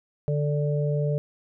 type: harmonic tone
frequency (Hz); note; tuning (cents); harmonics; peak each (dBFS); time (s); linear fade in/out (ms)
146.83; D3; 0; 1 / 3 / 4; -23 / -30 / -31; 0.28-1.18; 0
effects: none